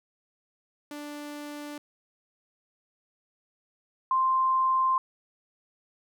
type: tone pair in turn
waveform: sawtooth / sine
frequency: 293.7 / 1046.6 Hz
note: D4 / C6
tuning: 0 / 0 cents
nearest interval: octave + minor seventh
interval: 2200 cents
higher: second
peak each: -33 / -21 dBFS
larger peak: second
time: 0.91-1.78 / 4.11-4.98 s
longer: neither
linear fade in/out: 2 ms
effects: none